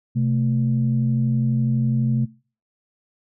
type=tone pair together; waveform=sine; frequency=129.4 / 221.5 Hz; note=C3 / A3; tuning=-19 / +12 cents; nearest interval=major sixth; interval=931 cents; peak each=-18 / -22 dBFS; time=0.15-2.26 s; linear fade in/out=20 ms; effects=noise-tail reverb RT60 0.4 s tail -23 dB re dry + tanh soft clip ceiling -10 dBFS